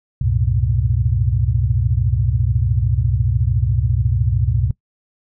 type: tone cluster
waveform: sine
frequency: 65.8 / 91.8 / 110.5 / 124.5 Hz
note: C2 / F#2 / A2 / B2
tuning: +10 / -13 / +8 / +14 cents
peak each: -20 dBFS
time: 0.21-4.71 s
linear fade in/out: 5 ms
effects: noise-tail reverb RT60 0.1 s tail -21 dB re dry